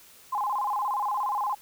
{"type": "tone with vibrato", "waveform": "sine", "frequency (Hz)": 929, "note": "A#5", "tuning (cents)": -6, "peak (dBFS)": -25, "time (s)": [0.32, 1.55], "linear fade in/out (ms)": 10, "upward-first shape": "square", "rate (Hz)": 17, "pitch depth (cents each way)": 200, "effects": ["white hiss -53 dBFS RMS until 1.61 s"]}